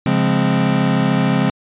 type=chord; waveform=square; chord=Db major seventh; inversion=none; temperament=equal; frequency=138.59 / 174.61 / 207.7 / 261.6 Hz; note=Db3 / F3 / Ab3 / C4; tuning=0 / 0 / 0 / 0 cents; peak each=-20 dBFS; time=0.06-1.5 s; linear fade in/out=2 ms; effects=resampled to 8000 Hz